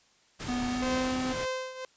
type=noise; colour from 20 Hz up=pink; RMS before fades=-38 dBFS; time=0.39-1.46 s; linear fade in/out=20 ms
type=tone with pitch glide; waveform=square; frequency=246.9 to 255.9 Hz; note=B3 to C4; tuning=0 to -38 cents; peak=-30 dBFS; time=0.48-1.33 s; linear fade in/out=10 ms; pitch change=+62 cents; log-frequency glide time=0.66-1.01 s
type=tone with tremolo; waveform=sawtooth; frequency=517 Hz; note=C5; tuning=21 cents flat; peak=-25 dBFS; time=0.82-1.85 s; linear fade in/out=2 ms; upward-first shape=triangle; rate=1.9 Hz; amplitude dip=80%
effects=white hiss -64 dBFS RMS until 1.96 s + resampled to 16000 Hz